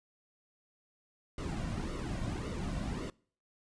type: noise with flanger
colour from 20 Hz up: brown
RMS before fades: -37 dBFS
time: 1.38-3.1 s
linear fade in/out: 2 ms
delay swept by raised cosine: 1.2 to 2.4 ms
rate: 1.8 Hz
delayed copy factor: -0.7
effects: noise-tail reverb RT60 0.5 s tail -25 dB re dry + resampled to 22050 Hz